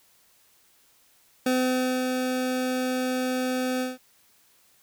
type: tone with ADSR envelope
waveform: 25% pulse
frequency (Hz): 255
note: C4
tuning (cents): -44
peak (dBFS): -17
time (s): 1.46-3.98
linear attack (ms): 5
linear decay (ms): 560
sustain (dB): -4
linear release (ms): 170
effects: white hiss -61 dBFS RMS until 4.82 s